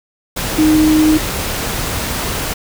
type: tone in noise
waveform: sine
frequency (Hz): 310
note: D#4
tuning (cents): -6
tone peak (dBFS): -8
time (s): 0.58-1.18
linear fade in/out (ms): 10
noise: pink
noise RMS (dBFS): -20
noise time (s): 0.36-2.54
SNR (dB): +9
effects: none